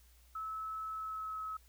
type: tone with pitch glide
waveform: sine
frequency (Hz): 1300 to 1285.8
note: E6 to E6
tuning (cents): -24 to -43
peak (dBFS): -38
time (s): 0.35-1.57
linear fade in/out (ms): 5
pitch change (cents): -19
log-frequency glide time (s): 0.94-1.39
effects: added 60 Hz sine -61 dBFS peak until 1.68 s + white hiss -68 dBFS RMS until 1.68 s